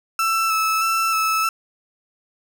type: tone with vibrato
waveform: 35% pulse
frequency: 1318.5 Hz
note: E6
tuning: in tune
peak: -16 dBFS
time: 0.19-1.49 s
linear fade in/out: 2 ms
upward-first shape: square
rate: 1.6 Hz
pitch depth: 17 cents each way
effects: none